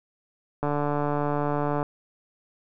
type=click train; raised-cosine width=1 ms; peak=-13 dBFS; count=176; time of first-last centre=0.63-1.829 s; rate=146 Hz; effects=none